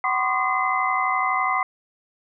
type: tone cluster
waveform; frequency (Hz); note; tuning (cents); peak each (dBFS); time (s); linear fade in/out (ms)
sine; 755 / 1020 / 1092 / 1213 / 2048; F#5 / C6 / C#6 / D#6 / C7; +35 / -44 / -26 / -44 / -38; -26; 0.04-1.63; 2
effects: none